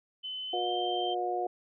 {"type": "tone with pitch glide", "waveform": "sine", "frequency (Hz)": [3034, 3134], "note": ["F#7", "G7"], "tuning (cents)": [43, -1], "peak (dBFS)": -35, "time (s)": [0.23, 1.15], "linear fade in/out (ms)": 20, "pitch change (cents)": 56, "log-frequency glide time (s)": [0.47, 0.69]}
{"type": "harmonic tone", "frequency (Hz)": 120, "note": "B2", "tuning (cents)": -49, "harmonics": [3, 4, 5, 6], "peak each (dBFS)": [-34, -38, -43, -31], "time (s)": [0.53, 1.47], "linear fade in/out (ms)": 5}
{"effects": []}